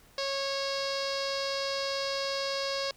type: tone with low-pass filter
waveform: sawtooth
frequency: 549 Hz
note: C#5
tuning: 17 cents flat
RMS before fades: -32 dBFS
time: 0.18-2.91 s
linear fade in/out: 2 ms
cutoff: 4800 Hz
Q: 5.3
effects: pink hiss -59 dBFS RMS until 2.96 s